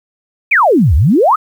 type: exponential two-way sweep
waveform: sine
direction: down then up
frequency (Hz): 2600 to 65.41 to 1358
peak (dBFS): -6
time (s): 0.51-1.36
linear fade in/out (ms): 10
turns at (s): 0.95
effects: 7-bit